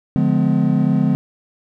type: chord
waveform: triangle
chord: D diminished seventh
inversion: none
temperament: just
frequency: 146.83 / 176.2 / 211.4 / 253.7 Hz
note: D3 / F3 / Ab3 / Cb4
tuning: 0 / +16 / +31 / +47 cents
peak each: -17 dBFS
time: 0.16-1.15 s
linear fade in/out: 0 ms
effects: none